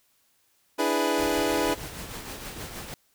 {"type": "chord", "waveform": "25% pulse", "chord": "E dominant seventh", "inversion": "third", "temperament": "equal", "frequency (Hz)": [293.7, 329.6, 415.3, 493.9], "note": ["D4", "E4", "G#4", "B4"], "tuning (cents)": [0, 0, 0, 0], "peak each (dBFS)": -25, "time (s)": [0.78, 1.75], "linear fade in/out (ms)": 20}
{"type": "noise with tremolo", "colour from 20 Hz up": "pink", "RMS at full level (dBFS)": -36, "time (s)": [1.18, 2.94], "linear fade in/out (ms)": 0, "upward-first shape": "triangle", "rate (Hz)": 6.4, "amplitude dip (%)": 50}
{"effects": ["white hiss -67 dBFS RMS until 3.14 s"]}